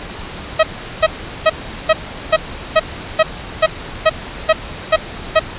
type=tone bursts; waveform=sawtooth; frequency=636 Hz; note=D#5; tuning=38 cents sharp; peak=-3 dBFS; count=12; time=0.59-5.396 s; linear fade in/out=10 ms; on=43 ms; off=390 ms; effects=pink hiss -29 dBFS RMS until 5.58 s + resampled to 8000 Hz